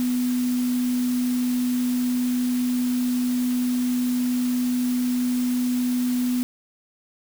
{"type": "tone in noise", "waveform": "sine", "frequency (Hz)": 248.1, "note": "B3", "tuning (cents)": 8, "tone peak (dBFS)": -20, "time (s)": [0, 6.43], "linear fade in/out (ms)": 0, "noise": "white", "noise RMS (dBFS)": -37, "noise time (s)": [0, 6.43], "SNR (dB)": 14, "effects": []}